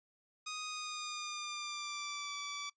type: tone with pitch glide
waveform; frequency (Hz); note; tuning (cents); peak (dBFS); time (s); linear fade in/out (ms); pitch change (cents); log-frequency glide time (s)
10% pulse; 1244.5 to 1154.5; D#6 to D6; 0 to -30; -31; 0.46-2.7; 10; -130; 0.68-2.37
effects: noise-tail reverb RT60 0.1 s tail -21 dB re dry + resampled to 16000 Hz

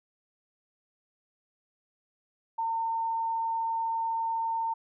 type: tone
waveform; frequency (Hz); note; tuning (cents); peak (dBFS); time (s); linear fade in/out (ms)
sine; 908; A#5; -46; -27; 2.58-4.74; 10
effects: none

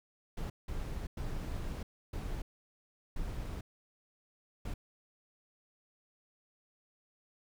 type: noise bursts at uneven times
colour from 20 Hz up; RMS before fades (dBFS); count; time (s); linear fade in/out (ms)
brown; -38; 6; 0.37-0.5 / 0.68-1.07 / 1.17-1.83 / 2.13-2.42 / 3.16-3.61 / 4.65-4.74; 5
effects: none

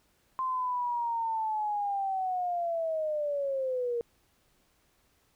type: linear sweep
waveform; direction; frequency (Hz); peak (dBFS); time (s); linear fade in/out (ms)
sine; down; 1046.5 to 466.2; -28; 0.39-4.01; 0
effects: pink hiss -69 dBFS RMS until 5.35 s

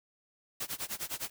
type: noise with tremolo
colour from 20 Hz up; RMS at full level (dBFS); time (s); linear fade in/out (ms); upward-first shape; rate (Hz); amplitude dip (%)
white; -35; 0.6-1.3; 5; sine; 9.8; 95
effects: none

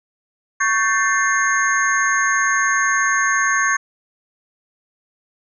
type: tone cluster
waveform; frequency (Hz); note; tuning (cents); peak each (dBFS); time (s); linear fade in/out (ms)
sine; 1114 / 1552 / 1769 / 2100 / 6470; C#6 / G6 / A6 / C7 / G#8; +8 / -18 / +9 / +6 / -46; -20 / -20 / -20 / -27 / -24; 0.6-3.77; 10
effects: none

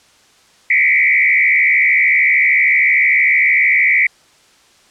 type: tone with frequency modulation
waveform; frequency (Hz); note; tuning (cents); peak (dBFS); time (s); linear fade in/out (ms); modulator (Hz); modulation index
sine; 2146; C7; +43; -9; 0.7-4.07; 5; 73.2; 2.7
effects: white hiss -50 dBFS RMS until 4.9 s + low-pass 7000 Hz 12 dB/octave

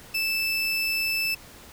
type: tone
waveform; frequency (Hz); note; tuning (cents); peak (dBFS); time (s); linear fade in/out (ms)
30% pulse; 2637; E7; 0; -21; 0.14-1.35; 10
effects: pink hiss -47 dBFS RMS until 1.72 s

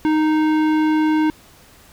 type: tone with tanh clipping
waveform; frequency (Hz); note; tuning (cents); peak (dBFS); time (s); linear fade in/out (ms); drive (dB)
sine; 310; D#4; -6; -16; 0.05-1.3; 0; 16
effects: pink hiss -48 dBFS RMS until 1.92 s

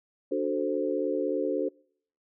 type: chord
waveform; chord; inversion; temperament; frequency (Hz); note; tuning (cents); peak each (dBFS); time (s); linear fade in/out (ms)
sine; D dominant seventh; none; equal; 293.7 / 370 / 440 / 523.3; D4 / F#4 / A4 / C5; 0 / 0 / 0 / 0; -31; 0.31-1.69; 10
effects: noise-tail reverb RT60 0.6 s tail -26 dB re dry

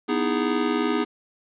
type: chord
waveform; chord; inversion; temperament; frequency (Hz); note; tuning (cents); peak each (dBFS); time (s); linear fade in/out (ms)
square; E major seventh; second; just; 247.2 / 309 / 329.6 / 412; B3 / D#4 / E4 / G#4; +2 / -12 / 0 / -14; -27 / -27 / -31 / -27; 0.08-1.05; 20
effects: resampled to 8000 Hz + 8-bit

